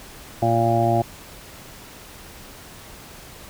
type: harmonic tone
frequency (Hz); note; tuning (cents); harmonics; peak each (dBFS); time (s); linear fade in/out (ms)
115.5; A#2; -16; 1 / 2 / 3 / 5 / 6 / 7; -22 / -27 / -24 / -26 / -20 / -26; 0.42-1.02; 5
effects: pink hiss -42 dBFS RMS until 3.49 s